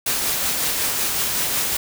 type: noise with tremolo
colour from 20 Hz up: white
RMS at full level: -21 dBFS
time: 0.06-1.77 s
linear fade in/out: 5 ms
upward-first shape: sine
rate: 5.4 Hz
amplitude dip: 25%
effects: none